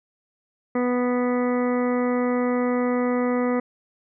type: harmonic tone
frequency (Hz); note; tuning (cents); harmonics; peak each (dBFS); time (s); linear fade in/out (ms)
246.9; B3; 0; 1 / 2 / 3 / 4 / 5 / 6 / 7 / 8 / 9; -22 / -24 / -34 / -35 / -33 / -45 / -44 / -36 / -46; 0.75-3.6; 5
effects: none